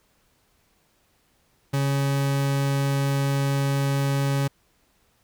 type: tone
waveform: 40% pulse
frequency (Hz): 138.8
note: C#3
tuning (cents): +3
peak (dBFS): -20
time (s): 1.73-4.48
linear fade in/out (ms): 10
effects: pink hiss -65 dBFS RMS until 5.23 s